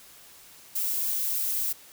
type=noise; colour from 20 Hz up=violet; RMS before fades=-28 dBFS; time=0.75-1.73 s; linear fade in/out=10 ms; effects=white hiss -51 dBFS RMS until 1.92 s